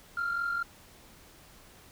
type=tone pair together; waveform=sine; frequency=1352.4 / 1396.9 Hz; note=E6 / F6; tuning=+44 / 0 cents; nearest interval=minor second; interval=56 cents; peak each=-35 / -28 dBFS; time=0.17-0.63 s; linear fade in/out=5 ms; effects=tanh soft clip ceiling -25 dBFS + pink hiss -55 dBFS RMS until 1.91 s